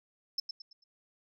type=tone with echo; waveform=sine; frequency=5274 Hz; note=E8; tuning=in tune; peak=-26 dBFS; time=0.38-0.4 s; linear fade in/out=5 ms; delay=110 ms; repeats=4; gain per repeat=-9 dB; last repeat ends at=0.84 s; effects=tanh soft clip ceiling -28 dBFS